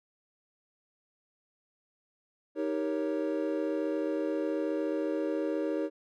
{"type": "chord", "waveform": "triangle", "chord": "Eb dominant seventh", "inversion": "none", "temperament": "equal with one note detuned", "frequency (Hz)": [313.1, 392, 466.2, 554.4], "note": ["Eb4", "G4", "Bb4", "Db5"], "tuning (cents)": [11, 0, 0, 0], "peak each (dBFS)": [-30, -34, -34, -33], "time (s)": [2.55, 5.9], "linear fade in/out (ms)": 50, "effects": []}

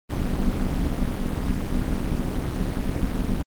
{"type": "noise with amplitude modulation", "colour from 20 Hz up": "brown", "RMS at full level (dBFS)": -20, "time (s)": [0.09, 3.43], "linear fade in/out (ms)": 20, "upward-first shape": "sine", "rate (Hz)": 219, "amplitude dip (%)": 95, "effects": ["Opus 32 kbps"]}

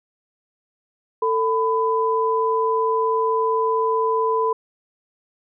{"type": "tone pair together", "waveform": "sine", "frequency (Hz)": [446.1, 1001.5], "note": ["A4", "B5"], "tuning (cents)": [24, 24], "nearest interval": "octave + major second", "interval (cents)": 1400, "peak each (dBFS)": -20, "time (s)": [1.22, 4.53], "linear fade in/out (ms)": 5, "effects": []}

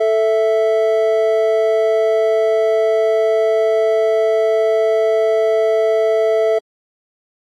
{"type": "tone pair together", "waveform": "triangle", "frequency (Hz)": [440, 659.3], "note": ["A4", "E5"], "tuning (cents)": [0, 0], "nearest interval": "perfect fifth", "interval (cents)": 700, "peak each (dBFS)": -13, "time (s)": [0, 6.59], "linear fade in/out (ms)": 10, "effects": ["AAC 64 kbps"]}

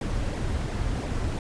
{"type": "noise with flanger", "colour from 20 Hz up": "brown", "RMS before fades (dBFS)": -28, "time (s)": [0.01, 1.39], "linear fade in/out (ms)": 2, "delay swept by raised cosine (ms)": [0.67, 6.27], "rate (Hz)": 2.9, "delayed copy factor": -0.55, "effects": ["resampled to 22050 Hz"]}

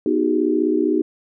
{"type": "chord", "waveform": "sine", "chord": "G# minor seventh", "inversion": "first", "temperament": "equal with one note detuned", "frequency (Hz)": [246.9, 311.1, 370, 406.1], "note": ["B3", "D#4", "F#4", "G#4"], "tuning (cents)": [0, 0, 0, -39], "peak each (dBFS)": [-24, -19, -21, -23], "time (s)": [0.06, 1.02], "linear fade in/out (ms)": 2, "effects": []}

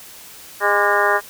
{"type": "harmonic tone with a mistuned harmonic", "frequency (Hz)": 204.4, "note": "G#3", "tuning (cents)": -27, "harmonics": [2, 3, 4, 5, 6, 7, 8, 9], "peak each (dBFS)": [-22, -22, -22, -22, -22, -22, -22, -22], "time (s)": [0.6, 1.21], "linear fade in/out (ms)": 50, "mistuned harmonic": 6, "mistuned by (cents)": -57, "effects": ["white hiss -40 dBFS RMS until 1.29 s"]}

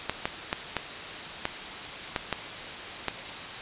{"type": "clicks", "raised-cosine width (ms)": 0.3, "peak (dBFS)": -10, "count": 8, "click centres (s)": [0.096, 0.255, 0.529, 0.767, 1.454, 2.162, 2.327, 3.083], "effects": ["white hiss -37 dBFS RMS until 3.61 s", "resampled to 8000 Hz"]}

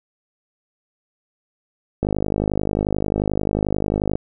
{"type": "click train", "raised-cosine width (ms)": 2, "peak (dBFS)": -7, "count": 110, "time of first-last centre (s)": [2.03, 4.155], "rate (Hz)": 51.3, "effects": []}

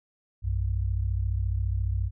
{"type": "tone pair together", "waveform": "sine", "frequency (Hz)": [60.33, 94.8], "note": ["B1", "F#2"], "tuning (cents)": [-40, 43], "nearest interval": "minor sixth", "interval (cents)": 783, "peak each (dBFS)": -27, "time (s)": [0.42, 2.11], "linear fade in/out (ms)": 50, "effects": []}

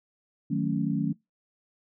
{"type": "chord", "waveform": "sine", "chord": "D# half-diminished seventh", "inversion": "none", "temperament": "equal", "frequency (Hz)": [155.56, 185, 220, 277.2], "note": ["D#3", "F#3", "A3", "C#4"], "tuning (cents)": [0, 0, 0, 0], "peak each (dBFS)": -30, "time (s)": [0.5, 1.13], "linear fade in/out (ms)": 10, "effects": ["noise-tail reverb RT60 0.2 s tail -25 dB re dry"]}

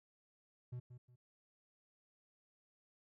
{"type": "tone with echo", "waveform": "triangle", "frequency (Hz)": 123.47, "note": "B2", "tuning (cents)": 0, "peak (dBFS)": -40, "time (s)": [0.72, 0.8], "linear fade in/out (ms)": 10, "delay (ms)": 180, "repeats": 2, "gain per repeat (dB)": -10, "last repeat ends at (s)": 1.16, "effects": []}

